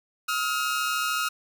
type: tone pair together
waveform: sawtooth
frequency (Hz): 1274 / 1407.5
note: D#6 / F6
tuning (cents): +41 / +13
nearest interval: major second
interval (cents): 172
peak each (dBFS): -24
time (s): 0.28-1.29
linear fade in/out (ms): 10
effects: none